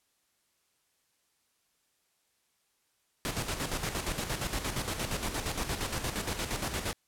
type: noise with tremolo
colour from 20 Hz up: pink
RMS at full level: -32 dBFS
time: 3.25-6.93 s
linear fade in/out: 0 ms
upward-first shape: square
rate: 8.6 Hz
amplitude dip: 55%
effects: white hiss -74 dBFS RMS until 7.07 s + low-pass 12000 Hz 12 dB/octave